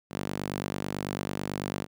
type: tone with high-pass filter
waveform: sawtooth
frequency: 49.07 Hz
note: G1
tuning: 2 cents sharp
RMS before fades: -34 dBFS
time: 0.1-1.87 s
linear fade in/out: 50 ms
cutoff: 180 Hz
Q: 1.1
effects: none